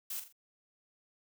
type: noise with echo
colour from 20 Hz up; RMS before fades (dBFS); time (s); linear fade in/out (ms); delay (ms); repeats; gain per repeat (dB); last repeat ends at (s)
blue; -39; 0.1-0.2; 5; 42; 3; -8; 0.326
effects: none